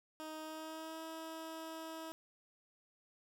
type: tone with pitch glide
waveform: 15% pulse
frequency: 313 to 322.4 Hz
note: D#4 to E4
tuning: +10 to -38 cents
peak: -38 dBFS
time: 0.2-2.12 s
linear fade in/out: 0 ms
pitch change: +52 cents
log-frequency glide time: 0.43-1.03 s
effects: none